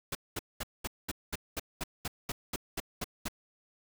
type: noise bursts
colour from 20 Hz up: pink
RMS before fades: -35 dBFS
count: 14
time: 0.12-3.284 s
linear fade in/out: 5 ms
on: 31 ms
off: 210 ms
effects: none